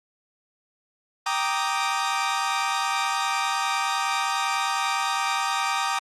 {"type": "chord", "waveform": "sawtooth", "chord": "Eb major seventh", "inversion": "first", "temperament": "equal", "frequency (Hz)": [784, 932.3, 1174.7, 1244.5], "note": ["G5", "Bb5", "D6", "Eb6"], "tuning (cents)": [0, 0, 0, 0], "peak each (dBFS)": -25, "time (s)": [1.26, 5.99], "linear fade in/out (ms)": 5, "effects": ["low-pass 8000 Hz 12 dB/octave", "Opus 48 kbps"]}